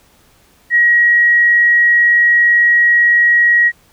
sine tone, 1901 Hz, A#6, 33 cents sharp, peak -7 dBFS, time 0.7-3.72 s, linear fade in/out 50 ms, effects pink hiss -51 dBFS RMS until 3.92 s

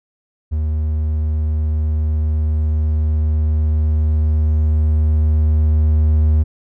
triangle tone with level ramp, 77 Hz, D#2, 17 cents flat, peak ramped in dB -14 to -8 dBFS, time 0.51-6.44 s, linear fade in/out 20 ms, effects none

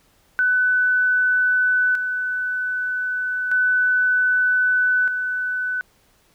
sine tone with tremolo, 1499 Hz, F#6, 22 cents sharp, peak -15 dBFS, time 0.39-5.81 s, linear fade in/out 0 ms, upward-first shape square, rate 0.32 Hz, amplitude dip 50%, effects pink hiss -59 dBFS RMS until 6.34 s

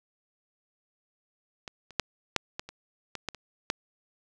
clicks, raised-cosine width 0.2 ms, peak -21 / -30 / -7 / -6 / -16 / -25 / -18 / -14 / -26 / -9 dBFS, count 10, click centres 1.678 / 1.907 / 1.997 / 2.363 / 2.595 / 2.69 / 3.153 / 3.287 / 3.347 / 3.701 s, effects none

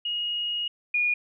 sine tone pair in turn, 2878 / 2440 Hz, F#7 / D#7, -49 / -34 cents, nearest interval minor third, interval 285 cents, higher first, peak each -26 / -21 dBFS, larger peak second, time 0.05-0.68 / 0.94-1.14 s, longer first, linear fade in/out 5 ms, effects none

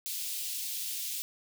white high-pass noise, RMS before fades -36 dBFS, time 0.06-1.22 s, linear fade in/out 0 ms, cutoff 2800 Hz, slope 24 dB/octave, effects none

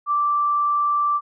sine tone, 1171 Hz, D6, 5 cents flat, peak -17 dBFS, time 0.06-1.21 s, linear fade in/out 50 ms, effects none

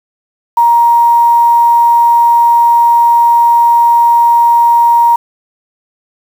sine tone with quantisation, 940 Hz, A#5, 14 cents sharp, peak -4 dBFS, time 0.57-5.16 s, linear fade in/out 5 ms, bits 5, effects none

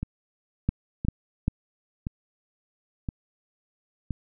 two click trains, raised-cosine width 5 ms, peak -10 / -17 dBFS, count 3 / 5, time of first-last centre 0.69-1.481 / 0.03-4.107 s, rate 2.53 / 0.981 Hz, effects none

